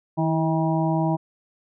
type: harmonic tone with a mistuned harmonic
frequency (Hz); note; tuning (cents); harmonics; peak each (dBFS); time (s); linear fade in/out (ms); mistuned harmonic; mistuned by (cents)
160; D#3; +49; 1 / 2 / 4 / 5 / 6; -22 / -25 / -28 / -29 / -30; 0.17-1.17; 20; 2; +27
effects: none